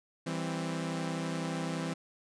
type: chord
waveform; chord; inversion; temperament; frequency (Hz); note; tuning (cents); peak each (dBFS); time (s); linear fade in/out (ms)
sawtooth; C major; first; equal with one note detuned; 164.81 / 196.68 / 261.6; E3 / G3 / C4; 0 / +6 / 0; -31 / -37 / -34; 0.26-1.94; 10
effects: resampled to 22050 Hz